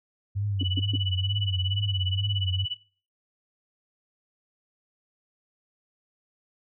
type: tone with vibrato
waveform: sine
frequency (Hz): 97.5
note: G2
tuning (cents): -9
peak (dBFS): -25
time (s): 0.35-2.66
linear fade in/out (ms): 20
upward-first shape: triangle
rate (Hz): 2.2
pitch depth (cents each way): 110
type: tone with tremolo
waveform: sine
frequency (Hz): 2960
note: F#7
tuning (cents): 0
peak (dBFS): -26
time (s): 0.59-2.77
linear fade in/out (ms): 20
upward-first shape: sine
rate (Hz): 17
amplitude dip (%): 95
type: tone bursts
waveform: sine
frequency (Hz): 273.3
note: C#4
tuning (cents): -24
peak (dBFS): -27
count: 3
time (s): 0.61-0.956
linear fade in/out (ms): 2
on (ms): 22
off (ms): 140
effects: noise-tail reverb RT60 0.4 s tail -19 dB re dry